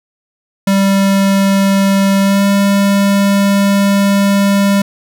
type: tone with pitch glide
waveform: square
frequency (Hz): 196 to 199.08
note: G3 to G3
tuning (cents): 0 to +27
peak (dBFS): -9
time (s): 0.67-4.82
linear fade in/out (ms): 5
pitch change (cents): +27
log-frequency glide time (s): 2.2-2.45
effects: none